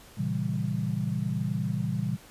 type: chord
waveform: sine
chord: A# diminished seventh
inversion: none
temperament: equal with one note detuned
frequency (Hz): 116.54 / 137.4 / 164.81 / 196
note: A#2 / C#3 / E3 / G3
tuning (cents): 0 / -15 / 0 / 0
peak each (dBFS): -32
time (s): 0.17-2.17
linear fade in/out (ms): 20
effects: pink hiss -52 dBFS RMS until 2.3 s + resampled to 32000 Hz